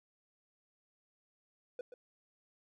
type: tone with echo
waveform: triangle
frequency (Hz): 493.9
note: B4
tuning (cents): 0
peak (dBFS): -36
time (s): 1.79-1.81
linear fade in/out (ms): 2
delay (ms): 130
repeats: 1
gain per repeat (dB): -10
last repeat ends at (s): 1.94
effects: none